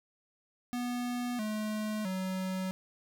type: tone with pitch steps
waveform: square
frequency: 244.5 / 214.1 / 187.45 Hz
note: B3 / A3 / F#3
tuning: -17 / -47 / +23 cents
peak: -33 dBFS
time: 0.73-2.71 s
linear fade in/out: 0 ms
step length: 660 ms
effects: none